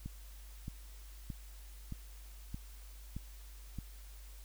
click train, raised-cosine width 5 ms, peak -29 dBFS, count 7, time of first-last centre 0.06-3.787 s, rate 1.61 Hz, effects added 50 Hz sine -49 dBFS peak until 4.44 s + white hiss -60 dBFS RMS until 4.44 s

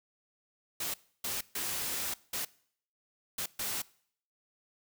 white noise bursts at uneven times, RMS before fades -35 dBFS, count 6, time 0.8-0.94 / 1.24-1.41 / 1.55-2.14 / 2.33-2.45 / 3.38-3.46 / 3.59-3.82 s, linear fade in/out 5 ms, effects noise-tail reverb RT60 0.6 s tail -22 dB re dry

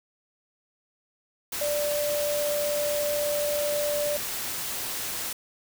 sine tone in noise, 587.3 Hz, D5, in tune, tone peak -25 dBFS, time 1.61-4.17 s, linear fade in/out 5 ms, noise white, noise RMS -32 dBFS, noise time 1.52-5.33 s, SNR +4 dB, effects none

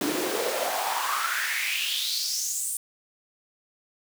pink noise with high-pass filter sweep, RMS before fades -28 dBFS, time 0.01-2.77 s, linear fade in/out 2 ms, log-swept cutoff 270 to 9400 Hz, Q 4.8, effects none

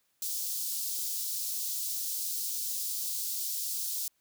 white high-pass noise, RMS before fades -34 dBFS, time 0.22-4.08 s, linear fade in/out 2 ms, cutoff 4300 Hz, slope 24 dB/octave, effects white hiss -74 dBFS RMS until 4.2 s

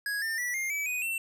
square tone with pitch steps, 1661.2 / 1801.1 / 1952.8 / 2117 / 2296 / 2489 / 2699 Hz, G#6 / A6 / B6 / C7 / D7 / D#7 / E7, 0 / +40 / -20 / +20 / -40 / 0 / +40 cents, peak -30 dBFS, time 0.06-1.18 s, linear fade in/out 2 ms, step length 160 ms, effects none

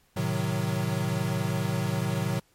square chord, A diminished seventh, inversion none, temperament equal, 110 / 130.81 / 155.56 / 185 Hz, A2 / C3 / Eb3 / Gb3, 0 / 0 / 0 / 0 cents, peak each -32 dBFS, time 0.16-2.4 s, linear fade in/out 10 ms, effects pink hiss -65 dBFS RMS until 2.54 s + MP3 64 kbps

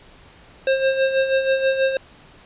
square tone with tremolo, 533 Hz, C5, 32 cents sharp, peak -15 dBFS, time 0.67-1.97 s, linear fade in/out 2 ms, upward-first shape sine, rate 6.2 Hz, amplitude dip 60%, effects pink hiss -48 dBFS RMS until 2.45 s + resampled to 8000 Hz

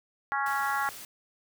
harmonic tone, 277.2 Hz, C#4, in tune, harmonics 3 / 4 / 5 / 6 / 7, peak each -31 / -32 / -32 / -34 / -38 dBFS, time 0.32-0.89 s, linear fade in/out 0 ms
white noise, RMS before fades -44 dBFS, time 0.46-1.05 s, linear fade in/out 2 ms
effects none

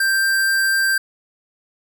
square tone, 1576 Hz, G6, 9 cents sharp, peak -16 dBFS, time 0-0.98 s, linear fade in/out 5 ms, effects none

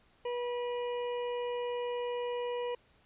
harmonic tone, 485.7 Hz, B4, 29 cents flat, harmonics 1 / 2 / 4 / 5 / 6, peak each -33 / -41 / -51 / -51 / -49 dBFS, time 0.25-2.75 s, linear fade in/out 5 ms, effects pink hiss -66 dBFS RMS until 3.05 s + resampled to 8000 Hz

